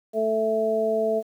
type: harmonic tone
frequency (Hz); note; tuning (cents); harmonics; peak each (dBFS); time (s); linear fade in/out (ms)
220; A3; 0; 1 / 2 / 3; -31 / -24 / -23; 0.13-1.23; 50
effects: 9-bit